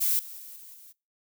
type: noise with level steps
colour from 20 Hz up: violet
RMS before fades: -25 / -42 / -44 / -47 / -50 dBFS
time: 0-0.93 s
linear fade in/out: 20 ms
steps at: 0.19 / 0.38 / 0.56 / 0.74 s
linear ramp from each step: 2 ms
effects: noise-tail reverb RT60 0.3 s tail -24 dB re dry